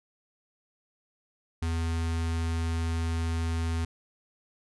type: tone with notch filter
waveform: square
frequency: 82.41 Hz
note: E2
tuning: in tune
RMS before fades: -29 dBFS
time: 1.62-3.85 s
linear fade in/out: 5 ms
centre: 550 Hz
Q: 1.7
effects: resampled to 24000 Hz